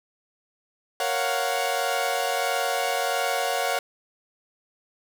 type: chord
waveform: sawtooth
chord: Gb major seventh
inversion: first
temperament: equal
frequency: 466.2 / 554.4 / 698.5 / 740 Hz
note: Bb4 / Db5 / F5 / Gb5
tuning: 0 / 0 / 0 / 0 cents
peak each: -28 / -25 / -25 / -24 dBFS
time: 1-3.79 s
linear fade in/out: 2 ms
effects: none